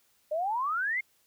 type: exponential sweep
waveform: sine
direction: up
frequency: 590 to 2173 Hz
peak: -27 dBFS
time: 0.31-1.01 s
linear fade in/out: 10 ms
effects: white hiss -68 dBFS RMS until 1.26 s

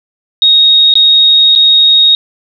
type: tone with dropouts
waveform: sine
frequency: 3748 Hz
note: A#7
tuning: 9 cents sharp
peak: -3 dBFS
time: 0.42-2.15 s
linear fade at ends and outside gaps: 1 ms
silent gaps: 0.939-0.954 / 1.552-1.559 s
effects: none

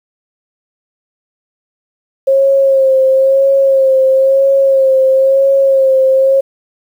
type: tone with vibrato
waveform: sine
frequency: 537 Hz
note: C5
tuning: 45 cents sharp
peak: -6 dBFS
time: 2.27-6.41 s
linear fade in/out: 10 ms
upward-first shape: sine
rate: 1 Hz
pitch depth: 31 cents each way
effects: 7-bit

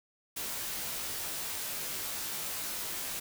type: noise with comb filter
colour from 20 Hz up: white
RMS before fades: -37 dBFS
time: 0.36-3.2 s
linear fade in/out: 10 ms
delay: 17 ms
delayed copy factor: -0.95
effects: none

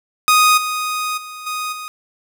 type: tone with level steps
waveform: sawtooth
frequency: 1244.5 Hz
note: D#6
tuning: in tune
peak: -6 / -16 / -27 / -18 / -24 dBFS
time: 0.28-1.88 s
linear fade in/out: 0 ms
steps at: 0.57 / 1.17 / 1.46 / 1.72 s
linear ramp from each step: 10 ms
effects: none

